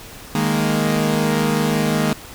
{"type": "chord", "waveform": "sawtooth", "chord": "D# suspended fourth", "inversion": "none", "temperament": "equal", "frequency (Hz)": [155.56, 207.7, 233.1], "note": ["D#3", "G#3", "A#3"], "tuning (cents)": [0, 0, 0], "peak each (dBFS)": -17, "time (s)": [0.35, 2.13], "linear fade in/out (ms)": 2, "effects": ["pink hiss -38 dBFS RMS until 2.34 s"]}